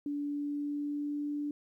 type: tone with pitch glide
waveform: sine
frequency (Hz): 289 to 292.4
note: D4 to D4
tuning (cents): -28 to -7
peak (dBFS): -32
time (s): 0.06-1.51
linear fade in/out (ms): 2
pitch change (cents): +21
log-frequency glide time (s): 0.21-1.32
effects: 12-bit